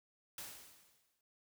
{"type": "noise with exponential decay", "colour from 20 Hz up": "white", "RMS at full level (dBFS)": -45, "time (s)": [0.38, 1.21], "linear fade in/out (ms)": 2, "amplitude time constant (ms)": 180, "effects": []}